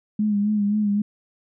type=tone with vibrato; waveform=sine; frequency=207.7 Hz; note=G#3; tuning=in tune; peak=-18 dBFS; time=0.19-1.02 s; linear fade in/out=5 ms; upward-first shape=sine; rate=3.8 Hz; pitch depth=47 cents each way; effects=none